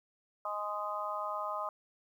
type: harmonic tone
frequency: 207.7 Hz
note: G#3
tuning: in tune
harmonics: 3 / 4 / 5 / 6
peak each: -40 / -42 / -39 / -38 dBFS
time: 0.45-1.69 s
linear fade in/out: 2 ms
effects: 11-bit